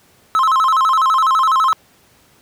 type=tone with vibrato; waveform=triangle; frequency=1170 Hz; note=D6; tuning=7 cents flat; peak=-9 dBFS; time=0.35-1.73 s; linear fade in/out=0 ms; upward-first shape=square; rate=12 Hz; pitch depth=180 cents each way; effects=pink hiss -52 dBFS RMS until 2.41 s + high-pass 80 Hz 12 dB/octave